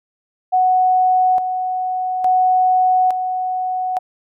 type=tone with tremolo; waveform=sine; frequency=740 Hz; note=F#5; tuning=in tune; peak=-11 dBFS; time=0.52-3.99 s; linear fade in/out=20 ms; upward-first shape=square; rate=0.58 Hz; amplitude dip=55%; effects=none